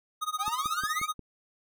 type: tone with tremolo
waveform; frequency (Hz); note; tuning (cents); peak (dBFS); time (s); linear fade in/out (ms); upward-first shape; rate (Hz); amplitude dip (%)
square; 1244.5; D#6; 0; -27; 0.21-1.14; 20; sine; 16; 95
type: exponential sweep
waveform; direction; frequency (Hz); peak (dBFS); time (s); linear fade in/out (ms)
45% pulse; up; 740 to 2422; -33; 0.38-1.08; 50
type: click train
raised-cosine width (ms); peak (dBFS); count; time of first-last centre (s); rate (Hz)
3; -30; 5; 0.48-1.193; 5.61
effects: none